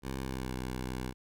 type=tone with pitch glide; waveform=10% pulse; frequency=66.1 to 63.48 Hz; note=C2 to B1; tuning=+18 to +48 cents; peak=-27 dBFS; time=0.02-1.14 s; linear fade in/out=50 ms; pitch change=-70 cents; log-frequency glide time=0.2-0.54 s; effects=none